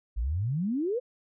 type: exponential sweep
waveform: sine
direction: up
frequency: 50 to 522 Hz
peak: -26 dBFS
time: 0.16-1 s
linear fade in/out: 20 ms
effects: none